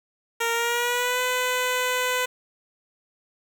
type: tone with pitch glide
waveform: 10% pulse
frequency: 463.6 to 502.6 Hz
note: A#4 to B4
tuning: -10 to +30 cents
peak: -14 dBFS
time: 0.4-2.26 s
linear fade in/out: 10 ms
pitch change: +140 cents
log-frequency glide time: 0.53-1.21 s
effects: 8-bit